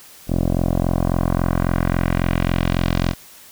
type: tone with low-pass filter sweep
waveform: 10% pulse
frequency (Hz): 43.65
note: F1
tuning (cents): 0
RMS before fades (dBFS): -19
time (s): 0.27-3.15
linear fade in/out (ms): 50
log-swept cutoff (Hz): 470 to 5000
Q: 1.3
effects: white hiss -44 dBFS RMS until 3.51 s